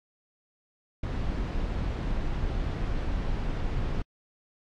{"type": "noise", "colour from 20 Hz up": "brown", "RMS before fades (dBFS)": -29, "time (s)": [1.03, 4.02], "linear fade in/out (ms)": 5, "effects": ["low-pass 4000 Hz 12 dB/octave", "AAC 64 kbps"]}